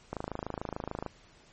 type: click train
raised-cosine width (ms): 1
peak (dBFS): -20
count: 26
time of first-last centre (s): 0.13-1.063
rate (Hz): 26.8
effects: pink hiss -59 dBFS RMS until 1.52 s + MP3 32 kbps